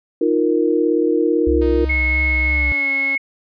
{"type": "chord", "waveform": "sine", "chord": "Eb suspended second", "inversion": "none", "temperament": "equal", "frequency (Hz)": [311.1, 349.2, 466.2], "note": ["Eb4", "F4", "Bb4"], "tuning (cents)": [0, 0, 0], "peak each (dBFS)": -18, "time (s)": [0.21, 1.85], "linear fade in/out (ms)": 5}
{"type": "tone with vibrato", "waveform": "sine", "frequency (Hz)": 64.9, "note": "C2", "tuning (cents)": -13, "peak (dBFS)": -18, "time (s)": [1.47, 2.72], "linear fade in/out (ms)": 0, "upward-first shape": "triangle", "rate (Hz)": 3, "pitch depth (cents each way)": 75}
{"type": "tone with pitch glide", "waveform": "sawtooth", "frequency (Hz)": [311.1, 275.6], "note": ["D#4", "C#4"], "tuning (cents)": [0, -10], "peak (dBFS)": -26, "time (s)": [1.61, 3.16], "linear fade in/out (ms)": 10, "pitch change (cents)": -210, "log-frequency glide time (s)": [2.43, 2.91]}
{"type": "tone", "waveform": "sine", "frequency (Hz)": 2180, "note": "C#7", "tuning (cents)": -29, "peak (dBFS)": -16, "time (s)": [1.89, 3.18], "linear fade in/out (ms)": 10}
{"effects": ["resampled to 11025 Hz"]}